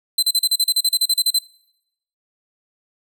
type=tone bursts; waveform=sawtooth; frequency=4064 Hz; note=B7; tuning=49 cents sharp; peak=-11 dBFS; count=15; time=0.18-1.388 s; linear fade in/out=5 ms; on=46 ms; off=37 ms; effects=noise-tail reverb RT60 0.8 s tail -23 dB re dry